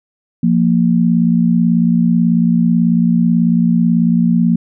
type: tone pair together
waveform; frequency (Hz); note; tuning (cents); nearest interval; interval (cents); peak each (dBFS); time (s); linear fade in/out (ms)
sine; 173.88 / 232.1; F3 / A#3; -7 / -7; perfect fourth; 500; -12; 0.43-4.56; 5
effects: none